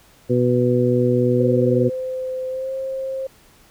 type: harmonic tone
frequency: 123.47 Hz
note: B2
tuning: in tune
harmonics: 1 / 2 / 3 / 4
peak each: -20 / -20 / -20 / -20 dBFS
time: 0.29-1.9 s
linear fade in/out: 20 ms
type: tone with pitch glide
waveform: sine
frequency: 516 to 531.1 Hz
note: C5 to C5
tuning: -24 to +26 cents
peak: -23 dBFS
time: 1.4-3.27 s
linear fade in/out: 5 ms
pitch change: +50 cents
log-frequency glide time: 2.49-2.71 s
effects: pink hiss -52 dBFS RMS until 3.7 s